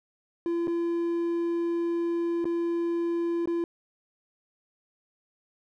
triangle tone with dropouts, 340 Hz, F4, 46 cents flat, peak -23 dBFS, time 0.46-3.64 s, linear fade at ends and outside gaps 1 ms, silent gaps 0.672-0.679 / 2.444-2.454 / 3.457-3.474 s, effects none

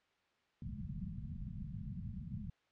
white low-pass noise, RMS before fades -44 dBFS, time 0.62-2.5 s, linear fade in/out 2 ms, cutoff 220 Hz, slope 96 dB/octave, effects white hiss -75 dBFS RMS until 2.71 s + low-pass 3000 Hz 12 dB/octave

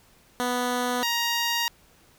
10% pulse tone pair in turn, 246.9 / 939.5 Hz, B3 / A#5, 0 / +13 cents, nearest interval octave + major seventh, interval 2313 cents, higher second, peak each -16 / -15 dBFS, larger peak second, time 0.4-1.03 / 1.03-1.68 s, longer second, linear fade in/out 0 ms, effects pink hiss -58 dBFS RMS until 2.18 s

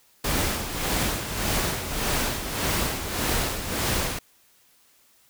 pink noise with tremolo, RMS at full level -24 dBFS, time 0.24-4.19 s, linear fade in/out 5 ms, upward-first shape sine, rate 1.7 Hz, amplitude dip 60%, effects white hiss -60 dBFS RMS until 5.29 s

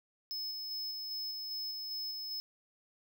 square tone with tremolo, 5200 Hz, E8, 24 cents flat, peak -37 dBFS, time 0.31-2.4 s, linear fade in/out 0 ms, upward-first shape square, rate 2.5 Hz, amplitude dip 25%, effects 12-bit

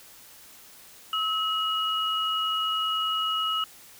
sine tone pair together, 1289.4 / 2900 Hz, E6 / F#7, -39 / -35 cents, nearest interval octave + major second, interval 1404 cents, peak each -27 dBFS, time 1.13-3.64 s, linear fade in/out 2 ms, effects white hiss -50 dBFS RMS until 3.99 s

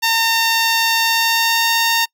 10% pulse tone with pitch glide, 911 to 917.9 Hz, A#5 to A#5, -40 to -27 cents, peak -5 dBFS, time 0.02-2.06 s, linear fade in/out 20 ms, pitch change +13 cents, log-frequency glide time 1.01-1.7 s, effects noise-tail reverb RT60 0.1 s tail -26 dB re dry

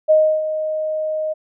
sine tone with ADSR envelope, 622.3 Hz, D#5, in tune, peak -8 dBFS, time 0.08-1.34 s, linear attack 25 ms, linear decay 310 ms, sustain -11 dB, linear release 19 ms, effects none

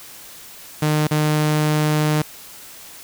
sawtooth tone with dropouts, 152.2 Hz, D#3, 38 cents flat, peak -12 dBFS, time 0.82-2.22 s, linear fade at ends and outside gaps 5 ms, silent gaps 1.072-1.11 s, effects white hiss -40 dBFS RMS until 3.03 s

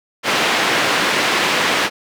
white band-pass noise, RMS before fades -17 dBFS, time 0.23-1.9 s, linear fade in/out 50 ms, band 210 to 2700 Hz, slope 12 dB/octave, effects none

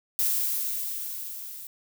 violet noise with level ramp, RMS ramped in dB -24 to -41 dBFS, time 0.19-1.67 s, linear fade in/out 0 ms, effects none

